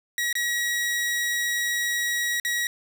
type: tone with dropouts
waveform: sawtooth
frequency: 1911 Hz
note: A#6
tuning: 43 cents sharp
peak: -20 dBFS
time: 0.18-2.67 s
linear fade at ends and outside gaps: 1 ms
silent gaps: 0.328-0.353 / 2.399-2.449 s
effects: none